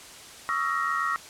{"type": "tone cluster", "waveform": "sine", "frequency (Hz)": [1121, 1270, 1357, 1878], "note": ["C#6", "D#6", "E6", "A#6"], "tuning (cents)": [19, 35, 50, 12], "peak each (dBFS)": -30, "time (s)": [0.49, 1.16], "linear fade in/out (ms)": 0, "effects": ["white hiss -45 dBFS RMS until 1.29 s", "low-pass 9000 Hz 12 dB/octave"]}